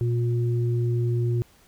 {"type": "tone pair together", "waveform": "sine", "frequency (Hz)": [119.07, 356.8], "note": ["A#2", "F4"], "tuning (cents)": [37, 37], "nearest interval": "octave + perfect fifth", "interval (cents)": 1900, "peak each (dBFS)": [-21, -30], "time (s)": [0.01, 1.42], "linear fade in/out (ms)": 0, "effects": ["pink hiss -57 dBFS RMS until 1.67 s"]}